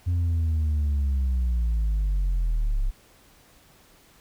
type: linear sweep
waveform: sine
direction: down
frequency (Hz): 89 to 32.35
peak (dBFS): -18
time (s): 0.06-2.91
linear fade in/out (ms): 20
effects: tanh soft clip ceiling -20 dBFS + pink hiss -56 dBFS RMS until 4.2 s